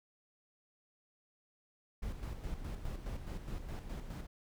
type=noise with tremolo; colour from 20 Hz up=brown; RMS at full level=-40 dBFS; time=2.02-4.27 s; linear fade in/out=10 ms; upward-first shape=square; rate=4.8 Hz; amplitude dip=50%; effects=none